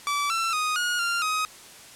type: tone with pitch steps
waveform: sawtooth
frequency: 1155 / 1342 / 1244 / 1440 / 1391 / 1259 Hz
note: D6 / E6 / D#6 / F#6 / F6 / D#6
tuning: -29 / +31 / -1 / -47 / -7 / +20 cents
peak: -20 dBFS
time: 0.07-1.45 s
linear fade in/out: 0 ms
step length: 230 ms
effects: white hiss -46 dBFS RMS until 1.95 s + low-pass 10000 Hz 12 dB/octave